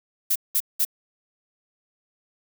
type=noise bursts; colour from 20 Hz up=violet; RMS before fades=-21 dBFS; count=3; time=0.3-0.851 s; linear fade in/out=10 ms; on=57 ms; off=190 ms; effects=none